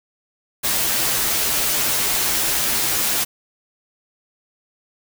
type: noise with comb filter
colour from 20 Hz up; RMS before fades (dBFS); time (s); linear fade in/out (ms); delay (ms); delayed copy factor
white; -20; 0.63-3.25; 20; 11; -0.7
effects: none